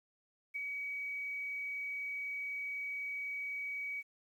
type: tone with ADSR envelope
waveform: sine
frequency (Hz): 2266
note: C#7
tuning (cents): +37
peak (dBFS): -34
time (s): 0.54-4.03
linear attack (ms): 21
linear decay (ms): 8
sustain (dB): -3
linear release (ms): 37
effects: 11-bit